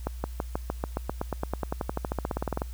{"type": "accelerating click train", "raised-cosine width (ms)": 1, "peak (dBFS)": -14, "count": 28, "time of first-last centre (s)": [0.07, 2.619], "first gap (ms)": 170, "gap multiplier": 0.95, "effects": ["added 60 Hz sine -35 dBFS peak until 2.73 s", "white hiss -54 dBFS RMS until 2.73 s"]}